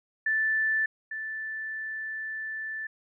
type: tone pair in turn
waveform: sine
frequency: 1759 / 1759 Hz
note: A6 / A6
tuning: -1 / -1 cents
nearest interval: unison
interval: 0 cents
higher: neither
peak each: -23 / -32 dBFS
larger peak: first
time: 0.26-0.86 / 1.11-2.87 s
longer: second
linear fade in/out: 5 ms
effects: none